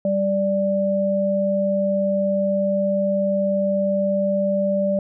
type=tone pair together; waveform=sine; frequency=195.99 / 587.3 Hz; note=G3 / D5; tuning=0 / 0 cents; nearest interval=octave + perfect fifth; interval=1900 cents; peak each=-22 / -19 dBFS; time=0.05-4.99 s; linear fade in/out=2 ms; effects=none